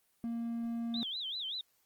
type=tone; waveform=triangle; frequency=232.6 Hz; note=A#3; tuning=4 cents flat; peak=-32 dBFS; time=0.24-1.03 s; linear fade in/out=0 ms
type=tone with vibrato; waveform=sine; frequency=3520 Hz; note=A7; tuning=in tune; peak=-36 dBFS; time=0.94-1.61 s; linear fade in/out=2 ms; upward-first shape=sine; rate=5.2 Hz; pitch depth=240 cents each way
effects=white hiss -73 dBFS RMS until 1.85 s + Opus 24 kbps